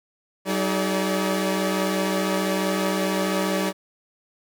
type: tone cluster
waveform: sawtooth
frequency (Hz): 190.4 / 316.1 / 422.1 / 577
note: F#3 / D#4 / G#4 / D5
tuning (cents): +50 / +27 / +28 / -31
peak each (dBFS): -21 / -24 / -26 / -24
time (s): 0.45-3.73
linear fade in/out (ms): 50
effects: none